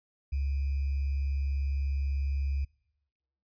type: tone with sample-and-hold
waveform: sine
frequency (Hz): 69.1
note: C#2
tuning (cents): -5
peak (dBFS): -27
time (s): 0.32-2.65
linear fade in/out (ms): 10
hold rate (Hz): 2450
effects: noise-tail reverb RT60 1.0 s tail -26 dB re dry + resampled to 11025 Hz